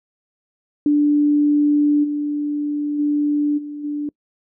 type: tone with level steps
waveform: sine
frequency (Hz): 293.7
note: D4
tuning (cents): 0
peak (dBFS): -12 / -19 / -15 / -27 / -21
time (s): 0.86-4.09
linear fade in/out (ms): 2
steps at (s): 2.03 / 2.98 / 3.57 / 3.83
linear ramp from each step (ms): 20
effects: noise-tail reverb RT60 0.1 s tail -26 dB re dry